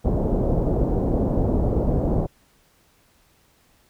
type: low-pass noise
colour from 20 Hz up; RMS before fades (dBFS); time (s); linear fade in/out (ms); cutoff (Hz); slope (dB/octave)
pink; -21; 0.04-2.27; 20; 640; 24
effects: pink hiss -60 dBFS RMS until 3.89 s